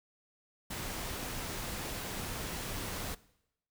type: noise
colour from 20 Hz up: pink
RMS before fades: -39 dBFS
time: 0.7-3.15 s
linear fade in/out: 10 ms
effects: noise-tail reverb RT60 0.8 s tail -20 dB re dry